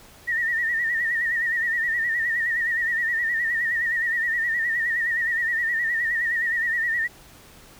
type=tone with vibrato; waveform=sine; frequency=1864.7 Hz; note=A#6; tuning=in tune; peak=-21 dBFS; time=0.27-7.08 s; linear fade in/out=20 ms; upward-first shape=sine; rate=9.6 Hz; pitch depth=74 cents each way; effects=pink hiss -49 dBFS RMS until 7.79 s